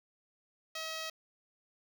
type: tone with notch filter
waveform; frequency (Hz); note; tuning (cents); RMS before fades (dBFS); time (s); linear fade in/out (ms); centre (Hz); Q
5% pulse; 640; D#5; +49; -40; 0.75-1.1; 5; 8200; 1.3
effects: 10-bit